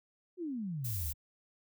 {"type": "exponential sweep", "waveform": "sine", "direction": "down", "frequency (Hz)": [377.9, 65.3], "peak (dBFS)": -35, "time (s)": [0.37, 1.14], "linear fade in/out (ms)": 50}
{"type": "noise", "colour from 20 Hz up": "violet", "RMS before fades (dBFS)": -40, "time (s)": [0.84, 1.13], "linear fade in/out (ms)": 10}
{"effects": []}